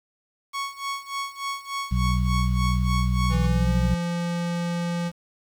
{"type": "tone with tremolo", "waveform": "sawtooth", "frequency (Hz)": 1108.7, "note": "C#6", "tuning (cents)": 0, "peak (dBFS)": -22, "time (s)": [0.53, 3.47], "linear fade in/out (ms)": 20, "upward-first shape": "sine", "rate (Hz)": 3.4, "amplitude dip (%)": 85}
{"type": "harmonic tone", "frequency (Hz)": 61.74, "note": "B1", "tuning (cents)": 0, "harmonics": [1, 2, 3], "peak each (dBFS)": [-22, -25, -27], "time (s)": [1.91, 3.95], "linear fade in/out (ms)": 10}
{"type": "tone with pitch glide", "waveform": "square", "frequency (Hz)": [164.81, 172.31], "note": ["E3", "F3"], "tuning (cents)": [0, -23], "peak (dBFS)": -25, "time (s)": [3.29, 5.12], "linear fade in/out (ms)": 50, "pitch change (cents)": 77, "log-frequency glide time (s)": [3.45, 3.71]}
{"effects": ["low-pass 8000 Hz 12 dB/octave", "8-bit"]}